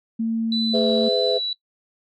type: tone with pitch glide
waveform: sine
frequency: 226.1 to 224.7 Hz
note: A3 to A3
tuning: +47 to +37 cents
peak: -20 dBFS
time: 0.19-1.09 s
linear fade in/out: 10 ms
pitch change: -10 cents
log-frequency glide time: 0.61-0.7 s
type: tone with vibrato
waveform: sine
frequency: 3964 Hz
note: B7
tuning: 6 cents sharp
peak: -23 dBFS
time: 0.52-1.53 s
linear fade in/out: 2 ms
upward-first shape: sine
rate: 1.9 Hz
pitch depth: 15 cents each way
type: chord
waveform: sine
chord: E major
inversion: first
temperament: equal with one note detuned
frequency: 415.3 / 504.6 / 659.3 Hz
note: G#4 / B4 / E5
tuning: 0 / +37 / 0 cents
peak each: -23 / -21 / -23 dBFS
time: 0.73-1.39 s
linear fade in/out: 20 ms
effects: noise-tail reverb RT60 0.1 s tail -21 dB re dry + tanh soft clip ceiling -8 dBFS